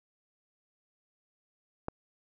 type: click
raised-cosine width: 1 ms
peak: -19 dBFS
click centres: 1.884 s
effects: none